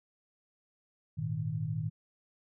sine chord, Ab suspended second, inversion none, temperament just, 103.83 / 116.8 / 155.74 Hz, Ab2 / Bb2 / Eb3, 0 / +4 / +2 cents, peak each -38 / -36 / -34 dBFS, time 1.17-1.9 s, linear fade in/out 20 ms, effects none

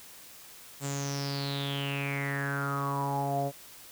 sawtooth tone with low-pass filter sweep, 140 Hz, C#3, 18 cents sharp, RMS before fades -32 dBFS, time 0.8-3.52 s, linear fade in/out 50 ms, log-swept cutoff 7800 to 610 Hz, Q 9.2, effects white hiss -50 dBFS RMS until 3.91 s

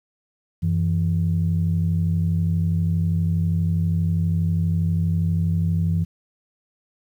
sine tone pair together, 92.71 / 165.1 Hz, F#2 / E3, +4 / +3 cents, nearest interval minor seventh, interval 999 cents, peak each -20 dBFS, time 0.62-6.05 s, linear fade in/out 20 ms, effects tanh soft clip ceiling -11 dBFS + 9-bit

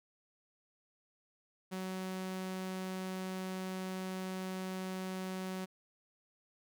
sawtooth tone, 187.1 Hz, F#3, 20 cents sharp, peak -34 dBFS, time 1.71-5.66 s, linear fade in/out 20 ms, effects none

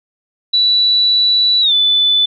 sine tone with pitch glide, 3948 to 3497 Hz, B7 to A7, -1 to -11 cents, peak -9 dBFS, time 0.53-2.26 s, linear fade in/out 10 ms, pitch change -210 cents, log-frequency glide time 1.61-1.73 s, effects none

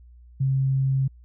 sine tone, 134.2 Hz, C3, 44 cents sharp, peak -19 dBFS, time 0.4-1.08 s, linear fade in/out 10 ms, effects added 60 Hz sine -46 dBFS peak until 1.24 s

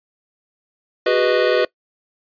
square chord, G# minor seventh, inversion third, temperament equal with one note detuned, 370 / 408.9 / 493.9 / 622.3 Hz, F#4 / G#4 / B4 / D#5, 0 / -27 / 0 / 0 cents, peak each -21 / -23 / -18 / -21 dBFS, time 1.06-1.65 s, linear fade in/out 5 ms, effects noise-tail reverb RT60 0.1 s tail -22 dB re dry + resampled to 11025 Hz

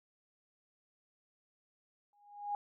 sine tone with exponential growth, 821 Hz, G#5, 20 cents flat, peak -31 dBFS, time 2.13-2.55 s, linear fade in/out 1 ms, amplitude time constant 91 ms, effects none

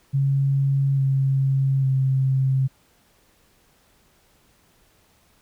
sine tone with pitch steps, 137.6 / 135.31 / 133.07 Hz, C#3 / C#3 / C3, -12 / -41 / +30 cents, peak -17 dBFS, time 0.13-2.68 s, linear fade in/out 20 ms, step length 850 ms, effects pink hiss -60 dBFS RMS until 5.41 s

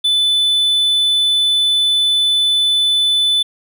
triangle tone, 3500 Hz, A7, 10 cents flat, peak -10 dBFS, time 0.04-3.43 s, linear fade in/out 10 ms, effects none

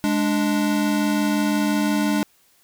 square tone pair together, 207.9 / 293.7 Hz, G#3 / D4, +2 / 0 cents, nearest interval tritone, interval 598 cents, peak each -22 dBFS, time 0.04-2.23 s, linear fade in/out 0 ms, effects white hiss -59 dBFS RMS until 2.63 s

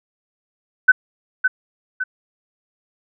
sine tone with echo, 1513 Hz, F#6, 38 cents sharp, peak -5 dBFS, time 0.88-0.92 s, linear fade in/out 10 ms, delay 560 ms, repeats 2, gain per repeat -7 dB, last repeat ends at 2.04 s, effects none

